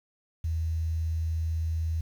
sine tone with quantisation, 81 Hz, E2, 30 cents flat, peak -26 dBFS, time 0.44-2.01 s, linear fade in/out 5 ms, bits 9, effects none

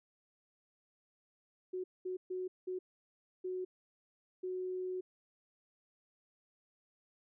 sine tone bursts at uneven times, 368.6 Hz, F#4, 7 cents flat, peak -36 dBFS, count 6, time 1.73-1.84 / 2.05-2.17 / 2.3-2.48 / 2.67-2.79 / 3.44-3.65 / 4.43-5.01 s, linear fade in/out 10 ms, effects none

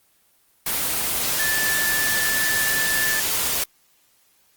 sine tone in noise, 1751 Hz, A6, 9 cents flat, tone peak -22 dBFS, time 1.39-3.2 s, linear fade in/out 5 ms, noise white, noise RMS -23 dBFS, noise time 0.66-3.64 s, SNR -2 dB, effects white hiss -61 dBFS RMS until 4.56 s + Opus 24 kbps

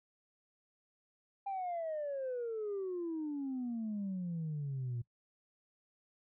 sine exponential sweep, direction down, 803 to 116.54 Hz, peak -34 dBFS, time 1.46-5.02 s, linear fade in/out 10 ms, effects noise-tail reverb RT60 0.1 s tail -21 dB re dry + tanh soft clip ceiling -33 dBFS

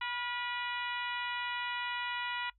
harmonic tone with a mistuned harmonic, 487.3 Hz, B4, 23 cents flat, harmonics 2 / 3 / 4 / 5 / 6 / 7 / 8, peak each -39 / -41 / -40 / -42 / -43 / -48 / -51 dBFS, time 0.01-2.5 s, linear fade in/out 5 ms, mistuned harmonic 3, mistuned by -43 cents, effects noise-tail reverb RT60 0.1 s tail -22 dB re dry + added 50 Hz sine -66 dBFS peak until 2.58 s

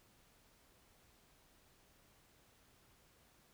silence, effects pink hiss -69 dBFS RMS until 3.53 s

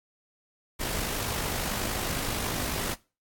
pink noise with amplitude modulation, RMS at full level -29 dBFS, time 0.79-2.95 s, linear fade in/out 20 ms, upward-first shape sine, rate 50.9 Hz, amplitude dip 40%, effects noise-tail reverb RT60 0.3 s tail -20 dB re dry + AAC 64 kbps

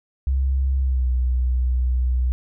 sine tone with pitch glide, 66.6 to 62.5 Hz, C2 to B1, +31 to +21 cents, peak -17 dBFS, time 0.27-2.32 s, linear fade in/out 0 ms, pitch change -110 cents, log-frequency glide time 0.79-1.08 s, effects none

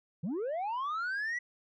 sine linear sweep, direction up, 142.3 to 1975.5 Hz, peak -29 dBFS, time 0.23-1.39 s, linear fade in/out 10 ms, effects tanh soft clip ceiling -31 dBFS

